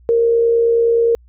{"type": "tone with amplitude modulation", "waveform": "sine", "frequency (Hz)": 464.3, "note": "A#4", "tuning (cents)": -7, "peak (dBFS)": -9, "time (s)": [0.09, 1.15], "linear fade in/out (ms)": 0, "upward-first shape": "sine", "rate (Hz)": 69.6, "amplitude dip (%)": 35, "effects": ["added 60 Hz sine -44 dBFS peak until 1.28 s"]}